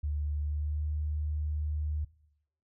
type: tone with pitch glide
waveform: sine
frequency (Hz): 73.9 to 75.54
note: D2 to D2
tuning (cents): +11 to +49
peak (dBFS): -29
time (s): 0.03-2.05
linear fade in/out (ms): 10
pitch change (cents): +38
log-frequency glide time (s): 0.43-0.83
effects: noise-tail reverb RT60 0.8 s tail -21 dB re dry